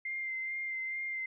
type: tone with vibrato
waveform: sine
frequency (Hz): 2093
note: C7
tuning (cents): 0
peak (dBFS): -34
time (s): 0.05-1.26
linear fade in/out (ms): 5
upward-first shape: sine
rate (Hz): 2.3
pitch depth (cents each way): 19
effects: none